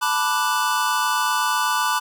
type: chord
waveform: square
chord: B minor seventh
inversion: third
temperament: equal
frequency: 880 / 987.8 / 1174.7 / 1480 Hz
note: A5 / B5 / D6 / F#6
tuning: 0 / 0 / 0 / 0 cents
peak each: -27 / -24 / -25 / -26 dBFS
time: 0.01-2 s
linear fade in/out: 20 ms
effects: none